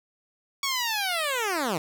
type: linear sweep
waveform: 10% pulse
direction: down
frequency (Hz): 1129 to 147.8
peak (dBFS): -17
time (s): 0.63-1.78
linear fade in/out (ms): 2
effects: none